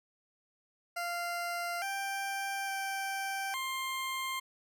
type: tone with pitch steps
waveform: 20% pulse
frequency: 694 / 787 / 781 / 1056 Hz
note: F5 / G5 / G5 / C6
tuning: -11 / +7 / -7 / +16 cents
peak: -29 dBFS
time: 0.96-4.4 s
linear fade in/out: 10 ms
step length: 860 ms
effects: none